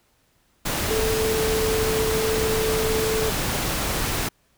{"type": "tone in noise", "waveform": "sine", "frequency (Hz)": 440, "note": "A4", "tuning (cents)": 0, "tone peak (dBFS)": -22, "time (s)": [0.9, 3.3], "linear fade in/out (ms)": 10, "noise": "pink", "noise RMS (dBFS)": -25, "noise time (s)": [0.65, 4.29], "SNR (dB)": 0, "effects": ["pink hiss -64 dBFS RMS until 4.57 s"]}